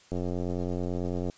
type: click train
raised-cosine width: 2 ms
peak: -19 dBFS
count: 106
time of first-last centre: 0.12-1.298 s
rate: 89.1 Hz
effects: white hiss -57 dBFS RMS until 1.37 s + resampled to 16000 Hz